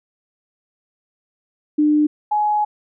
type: tone pair in turn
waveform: sine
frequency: 300 / 840.7 Hz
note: D4 / G#5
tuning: +37 / +21 cents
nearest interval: octave + tritone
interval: 1784 cents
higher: second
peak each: -12 / -15 dBFS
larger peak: first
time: 1.78-2.07 / 2.31-2.65 s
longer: second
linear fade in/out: 10 ms
effects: none